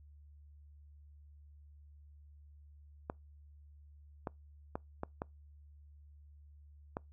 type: clicks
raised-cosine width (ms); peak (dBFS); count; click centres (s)
1; -23; 6; 3.099 / 4.272 / 4.755 / 5.034 / 5.219 / 6.969
effects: noise-tail reverb RT60 0.2 s tail -26 dB re dry + added 73 Hz sine -55 dBFS peak until 7.12 s